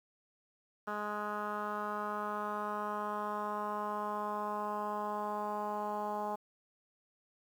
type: tone with low-pass filter sweep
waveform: 10% pulse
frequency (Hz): 208.9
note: G#3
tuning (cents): +10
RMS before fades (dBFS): -37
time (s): 0.87-6.36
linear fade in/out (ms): 10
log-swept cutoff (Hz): 1400 to 900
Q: 3.2
effects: 10-bit